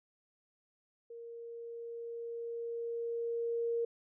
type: tone with level ramp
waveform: sine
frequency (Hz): 466.2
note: A#4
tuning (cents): 0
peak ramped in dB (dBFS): -45 to -30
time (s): 1.1-3.85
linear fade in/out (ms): 5
effects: none